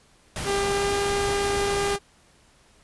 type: noise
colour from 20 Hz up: pink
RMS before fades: -31 dBFS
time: 0.36-1.96 s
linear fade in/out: 0 ms
type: tone with pitch glide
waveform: sawtooth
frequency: 398.7 to 401.7 Hz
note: G4 to G4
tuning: +29 to +42 cents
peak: -19 dBFS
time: 0.44-1.99 s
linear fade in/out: 50 ms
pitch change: +13 cents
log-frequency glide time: 0.61-0.93 s
effects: pink hiss -58 dBFS RMS until 2.83 s + resampled to 24000 Hz